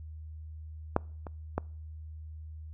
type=clicks; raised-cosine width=1 ms; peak=-10 / -26 / -15 dBFS; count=3; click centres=0.964 / 1.268 / 1.58 s; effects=noise-tail reverb RT60 0.5 s tail -26 dB re dry + added 78 Hz sine -41 dBFS peak until 2.73 s